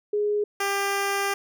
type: tone pair in turn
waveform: sine / 10% pulse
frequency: 415.9 / 397.9 Hz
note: G#4 / G4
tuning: +2 / +26 cents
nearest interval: minor second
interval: 76 cents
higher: first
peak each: -21 / -15 dBFS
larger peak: second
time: 0.13-0.44 / 0.6-1.34 s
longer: second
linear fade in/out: 5 ms
effects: none